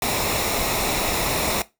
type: noise with comb filter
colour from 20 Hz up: pink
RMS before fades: -23 dBFS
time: 0.02-1.62 s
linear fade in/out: 2 ms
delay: 0.64 ms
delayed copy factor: -0.5
effects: noise-tail reverb RT60 0.2 s tail -17 dB re dry